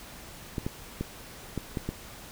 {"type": "clicks", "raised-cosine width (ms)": 3, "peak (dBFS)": -17, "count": 6, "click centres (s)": [0.582, 0.665, 1.01, 1.577, 1.772, 1.89], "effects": ["pink hiss -46 dBFS RMS until 2.31 s"]}